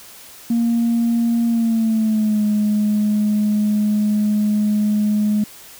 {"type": "tone with pitch glide", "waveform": "sine", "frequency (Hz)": [233.1, 210.1], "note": ["A#3", "G#3"], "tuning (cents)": [0, 20], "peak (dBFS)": -13, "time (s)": [0.5, 5.44], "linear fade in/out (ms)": 5, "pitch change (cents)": -180, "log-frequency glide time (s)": [1.46, 2.43], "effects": ["tanh soft clip ceiling -11 dBFS", "white hiss -41 dBFS RMS until 5.79 s"]}